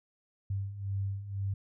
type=beating tone pair; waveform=sine; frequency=97 / 99 Hz; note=G2 / G2; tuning=-18 / +18 cents; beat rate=2 Hz; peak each=-38 / -33 dBFS; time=0.5-1.54 s; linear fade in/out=5 ms; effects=none